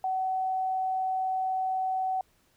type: tone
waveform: sine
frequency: 754 Hz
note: F#5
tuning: 32 cents sharp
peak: -26 dBFS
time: 0.04-2.21 s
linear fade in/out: 2 ms
effects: pink hiss -67 dBFS RMS until 2.56 s